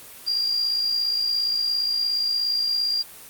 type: tone with amplitude modulation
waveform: sine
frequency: 4781 Hz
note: D8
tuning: 30 cents sharp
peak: -18 dBFS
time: 0.26-3.03 s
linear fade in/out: 20 ms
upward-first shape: sine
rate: 57.2 Hz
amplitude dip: 50%
effects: white hiss -43 dBFS RMS until 3.29 s + Opus 24 kbps